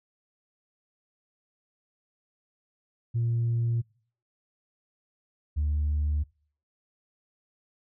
sine tone pair in turn, 116.9 / 74.48 Hz, A#2 / D2, +5 / +25 cents, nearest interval minor sixth, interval 780 cents, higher first, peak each -22 dBFS, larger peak neither, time 3.14-3.82 / 5.56-6.24 s, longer neither, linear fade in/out 20 ms, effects noise-tail reverb RT60 0.5 s tail -26 dB re dry + tanh soft clip ceiling -21 dBFS

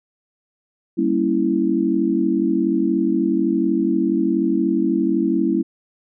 sine chord, G diminished seventh, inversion none, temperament equal, 196 / 233.1 / 277.2 / 329.6 Hz, G3 / Bb3 / Db4 / Fb4, 0 / 0 / 0 / 0 cents, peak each -23 / -23 / -22 / -19 dBFS, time 0.97-5.63 s, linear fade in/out 20 ms, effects none

